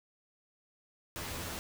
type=noise with comb filter; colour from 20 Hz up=pink; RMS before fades=-40 dBFS; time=1.16-1.59 s; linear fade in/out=0 ms; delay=12 ms; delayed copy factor=+0.55; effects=none